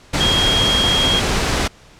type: tone in noise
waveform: sine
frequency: 3257 Hz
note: G#7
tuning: 34 cents flat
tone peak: -15 dBFS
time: 0.2-1.2 s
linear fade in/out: 10 ms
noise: pink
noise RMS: -18 dBFS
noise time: 0.13-1.68 s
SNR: 0 dB
effects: pink hiss -46 dBFS RMS until 1.99 s + low-pass 7000 Hz 12 dB/octave